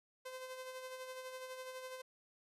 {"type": "tone with tremolo", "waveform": "sawtooth", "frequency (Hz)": 515, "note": "C5", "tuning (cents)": -28, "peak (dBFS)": -40, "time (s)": [0.25, 2.02], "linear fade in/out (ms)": 10, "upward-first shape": "sine", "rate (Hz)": 12, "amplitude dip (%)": 45, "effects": ["resampled to 32000 Hz"]}